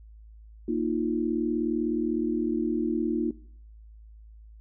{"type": "chord", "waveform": "sine", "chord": "Bb suspended fourth", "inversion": "none", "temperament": "equal with one note detuned", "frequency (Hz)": [233.1, 309.7, 349.2], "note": ["Bb3", "Eb4", "F4"], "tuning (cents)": [0, -8, 0], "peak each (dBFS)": -29, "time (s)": [0.68, 3.31], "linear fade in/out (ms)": 5, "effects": ["noise-tail reverb RT60 0.6 s tail -20 dB re dry", "added 54 Hz sine -46 dBFS peak until 4.6 s"]}